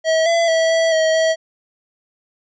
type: tone with pitch steps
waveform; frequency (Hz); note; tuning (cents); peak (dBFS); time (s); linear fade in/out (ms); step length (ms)
square; 643 / 673 / 651 / 655 / 638 / 645; E5 / E5 / E5 / E5 / D#5 / E5; -43 / +36 / -22 / -11 / +43 / -38; -14; 0.04-1.36; 50; 220
effects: resampled to 16000 Hz